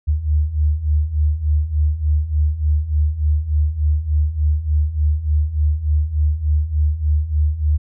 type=beating tone pair; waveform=sine; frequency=73.42 / 76.82 Hz; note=D2 / D#2; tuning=0 / -22 cents; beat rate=3.4 Hz; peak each=-20 / -16 dBFS; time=0.07-7.78 s; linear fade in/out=20 ms; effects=none